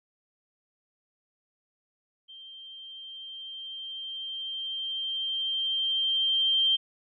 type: tone with level ramp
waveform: sine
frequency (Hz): 3154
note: G7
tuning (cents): +10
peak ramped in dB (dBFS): -44 to -20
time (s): 2.28-6.77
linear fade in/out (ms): 20
effects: none